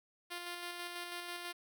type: tone with tremolo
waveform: 5% pulse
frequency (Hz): 350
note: F4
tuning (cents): +4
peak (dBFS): -29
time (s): 0.3-1.53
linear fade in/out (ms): 20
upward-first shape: square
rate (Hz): 6.1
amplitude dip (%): 30
effects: none